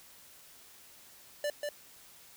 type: tone with echo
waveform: square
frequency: 587.3 Hz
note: D5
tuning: in tune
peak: -31 dBFS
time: 1.44-1.5 s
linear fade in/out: 2 ms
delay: 190 ms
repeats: 1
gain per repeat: -3 dB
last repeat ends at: 1.69 s
effects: white hiss -56 dBFS RMS until 2.36 s